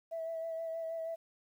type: tone with vibrato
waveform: sine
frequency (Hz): 655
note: E5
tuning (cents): -11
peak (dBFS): -35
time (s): 0.11-1.16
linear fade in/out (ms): 20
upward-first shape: sine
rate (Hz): 6.3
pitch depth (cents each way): 20
effects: tanh soft clip ceiling -31 dBFS + 11-bit